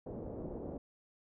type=low-pass noise; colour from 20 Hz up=white; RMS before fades=-43 dBFS; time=0.06-0.78 s; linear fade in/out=5 ms; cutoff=540 Hz; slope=24 dB/octave; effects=none